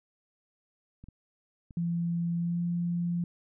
clicks, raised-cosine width 5 ms, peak -35 dBFS, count 3, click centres 1.04 / 1.086 / 1.708 s
sine tone with pitch glide, 170.4 to 172.88 Hz, F3 to F3, -42 to -17 cents, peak -27 dBFS, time 1.77-3.24 s, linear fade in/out 2 ms, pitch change +25 cents, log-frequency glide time 2.37-2.61 s
effects none

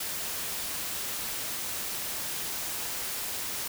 white noise, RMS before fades -34 dBFS, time 0-3.68 s, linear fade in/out 5 ms, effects none

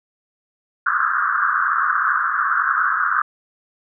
white band-pass noise, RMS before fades -19 dBFS, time 0.86-3.22 s, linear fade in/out 5 ms, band 1100 to 1600 Hz, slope 96 dB/octave, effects none

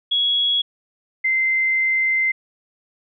sine tone pair in turn, 3340 / 2077 Hz, G#7 / C7, +9 / -13 cents, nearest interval minor sixth, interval 822 cents, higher first, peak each -16 dBFS, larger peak neither, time 0.11-0.62 / 1.24-2.32 s, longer second, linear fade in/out 10 ms, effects none

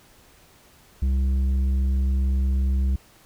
sine tone with tanh clipping, 66.2 Hz, C2, 21 cents sharp, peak -20 dBFS, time 1.02-2.96 s, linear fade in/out 5 ms, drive 7 dB, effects pink hiss -54 dBFS RMS until 3.25 s

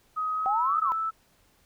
sine tone with pitch glide, 1260 to 1315 Hz, D#6 to E6, +21 to -5 cents, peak -26 dBFS, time 0.16-1.11 s, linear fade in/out 20 ms, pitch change +74 cents, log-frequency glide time 0.34-0.7 s
sine exponential two-way sweep, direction up then down, 758 to 1318.5 to 967 Hz, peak -24 dBFS, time 0.46-0.92 s, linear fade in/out 0 ms, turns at 0.81 s
effects pink hiss -64 dBFS RMS until 1.65 s

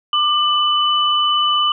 sine tone pair together, 1191 / 2993 Hz, D6 / F#7, +24 / +19 cents, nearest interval octave + major third, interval 1595 cents, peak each -16 dBFS, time 0.13-1.72 s, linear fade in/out 2 ms, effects none

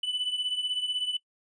triangle beating tone pair, 2985 / 3001 Hz, F#7 / F#7, +15 / +24 cents, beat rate 16 Hz, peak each -28 / -32 dBFS, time 0.03-1.17 s, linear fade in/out 5 ms, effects noise-tail reverb RT60 0.1 s tail -20 dB re dry + resampled to 22050 Hz

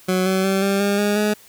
20% pulse tone with pitch steps, 185 / 189 / 193.08 / 197.25 / 201.5 / 205.9 / 210.3 Hz, F#3 / F#3 / G3 / G3 / G3 / G#3 / G#3, 0 / +37 / -26 / +11 / +48 / -15 / +22 cents, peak -12 dBFS, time 0.08-1.34 s, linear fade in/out 10 ms, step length 180 ms, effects white hiss -48 dBFS RMS until 1.48 s

